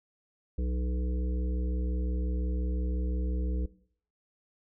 harmonic tone with a mistuned harmonic, 61.74 Hz, B1, in tune, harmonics 1 / 3 / 5 / 7 / 8, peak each -28 / -38 / -42 / -45 / -46 dBFS, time 0.58-3.66 s, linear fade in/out 5 ms, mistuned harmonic 7, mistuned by -16 cents, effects noise-tail reverb RT60 0.6 s tail -19 dB re dry

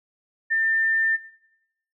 sine tone, 1795 Hz, A6, 34 cents sharp, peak -19 dBFS, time 0.5-1.17 s, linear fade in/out 20 ms, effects noise-tail reverb RT60 0.8 s tail -18 dB re dry

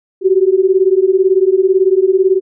sine beating tone pair, 370 / 388 Hz, F#4 / G4, 0 / -18 cents, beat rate 18 Hz, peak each -11 dBFS, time 0.21-2.41 s, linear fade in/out 50 ms, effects none

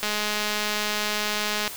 click train, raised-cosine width 0.2 ms, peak -9 dBFS, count 347, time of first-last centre 0.03-1.678 s, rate 210 Hz, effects white hiss -37 dBFS RMS until 1.76 s

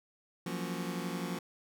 sawtooth chord, Gb major seventh, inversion third, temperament just, 173.43 / 185 / 231.2 / 277.5 Hz, F3 / Gb3 / Bb3 / Db4, -12 / 0 / -14 / +2 cents, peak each -34 / -36 / -38 / -39 dBFS, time 0.46-1.39 s, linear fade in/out 5 ms, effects none

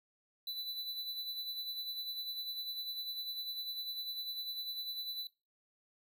square tone with tremolo, 3985 Hz, B7, 15 cents sharp, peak -38 dBFS, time 0.47-5.27 s, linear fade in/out 2 ms, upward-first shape sine, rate 10 Hz, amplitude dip 50%, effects noise-tail reverb RT60 0.3 s tail -20 dB re dry

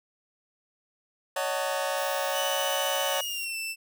sawtooth chord, D# half-diminished seventh, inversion third, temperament just, 560 / 622.3 / 746.7 / 896 Hz, C#5 / D#5 / F#5 / A5, +18 / 0 / +16 / +31 cents, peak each -26 / -30 / -30 / -31 dBFS, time 1.36-3.21 s, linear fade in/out 5 ms
violet noise, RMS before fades -41 dBFS, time 1.97-3.45 s, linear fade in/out 5 ms
sawtooth tone with pitch glide, 2972 to 2663 Hz, F#7 to E7, +7 to +17 cents, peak -28 dBFS, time 2.32-3.76 s, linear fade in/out 50 ms, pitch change -190 cents, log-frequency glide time 3.1-3.56 s
effects none

